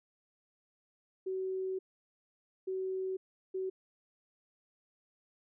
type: tone bursts at uneven times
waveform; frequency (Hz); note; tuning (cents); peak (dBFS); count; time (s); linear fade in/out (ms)
sine; 377.3; F#4; +34; -33; 3; 1.26-1.79 / 2.67-3.17 / 3.54-3.7; 10
effects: none